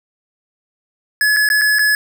square tone with dropouts, 1702 Hz, G#6, 42 cents sharp, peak -12 dBFS, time 1.21-1.95 s, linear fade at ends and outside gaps 1 ms, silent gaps 1.364-1.368 / 1.489-1.501 / 1.613-1.617 / 1.786-1.792 s, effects none

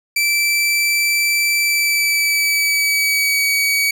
sawtooth tone with pitch glide, 2330 to 2265 Hz, D7 to C#7, -14 to +37 cents, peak -11 dBFS, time 0.16-3.91 s, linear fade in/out 5 ms, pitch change -49 cents, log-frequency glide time 1.6-3.46 s, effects none

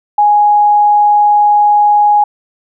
sine tone, 830.6 Hz, G#5, in tune, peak -5 dBFS, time 0.18-2.24 s, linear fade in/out 5 ms, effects none

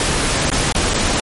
pink noise with dropouts, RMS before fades -17 dBFS, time 0-1.2 s, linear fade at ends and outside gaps 1 ms, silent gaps 0.502-0.516 / 0.724-0.749 / 0.936-0.942 s, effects MP3 48 kbps

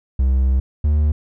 triangle tone pair in turn, 65.41 / 74.73 Hz, C2 / D2, 0 / +31 cents, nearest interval major second, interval 231 cents, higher second, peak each -11 dBFS, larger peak neither, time 0.19-0.6 / 0.84-1.12 s, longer first, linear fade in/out 5 ms, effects none

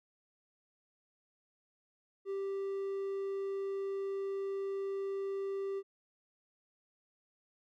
triangle tone, 392 Hz, G4, in tune, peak -32 dBFS, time 2.25-5.83 s, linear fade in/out 50 ms, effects MP3 96 kbps

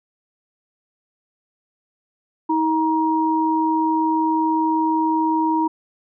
sine tone pair together, 318.6 / 945.4 Hz, D#4 / A#5, +41 / +24 cents, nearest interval octave + perfect fifth, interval 1883 cents, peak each -19 dBFS, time 2.49-5.68 s, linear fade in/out 10 ms, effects none

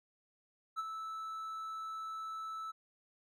triangle tone with ADSR envelope, 1312 Hz, E6, 9 cents flat, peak -31 dBFS, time 0.76-2.72 s, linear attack 31 ms, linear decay 30 ms, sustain -7 dB, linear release 17 ms, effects none

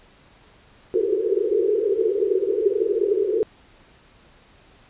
white band-pass noise, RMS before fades -21 dBFS, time 0.94-3.43 s, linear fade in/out 0 ms, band 360 to 460 Hz, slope 96 dB/octave, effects pink hiss -53 dBFS RMS until 4.89 s + resampled to 8000 Hz

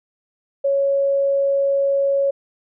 sine tone, 554.4 Hz, C#5, in tune, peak -15 dBFS, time 0.64-2.31 s, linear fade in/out 10 ms, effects none

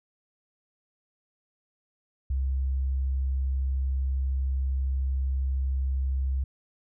sine tone, 66.4 Hz, C2, 26 cents sharp, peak -24 dBFS, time 2.3-6.44 s, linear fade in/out 5 ms, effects none

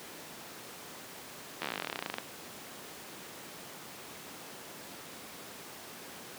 slowing click train, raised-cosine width 0.3 ms, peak -17 dBFS, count 24, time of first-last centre 1.62-2.184 s, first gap 12 ms, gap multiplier 1.06, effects pink hiss -46 dBFS RMS until 6.38 s + high-pass 200 Hz 12 dB/octave

